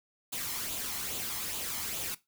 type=noise with flanger; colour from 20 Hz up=white; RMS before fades=-36 dBFS; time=0.32-2.15 s; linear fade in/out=10 ms; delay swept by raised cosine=0.27 to 0.97 ms; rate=2.4 Hz; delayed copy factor=+0.5; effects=noise-tail reverb RT60 0.2 s tail -17 dB re dry